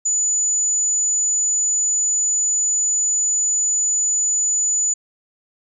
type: tone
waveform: sine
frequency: 6960 Hz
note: A8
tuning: 20 cents flat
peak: -16 dBFS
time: 0.05-4.94 s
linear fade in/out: 10 ms
effects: none